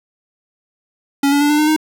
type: tone with pitch steps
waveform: square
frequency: 279.8 / 285.7 / 291.7 / 297.8 / 304.1 / 310.5 Hz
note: C#4 / D4 / D4 / D4 / D#4 / D#4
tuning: +16 / -48 / -12 / +24 / -40 / -3 cents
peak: -12 dBFS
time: 1.23-1.764 s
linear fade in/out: 5 ms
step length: 89 ms
effects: 9-bit